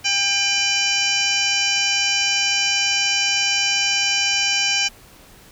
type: harmonic tone with a mistuned harmonic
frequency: 798 Hz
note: G5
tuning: 31 cents sharp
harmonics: 1 / 2 / 3 / 4 / 5 / 6 / 7 / 8 / 9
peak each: -32 / -29 / -22 / -23 / -32 / -27 / -23 / -29 / -31 dBFS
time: 0.04-4.89 s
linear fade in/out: 20 ms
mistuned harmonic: 4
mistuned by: -100 cents
effects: pink hiss -47 dBFS RMS until 5.51 s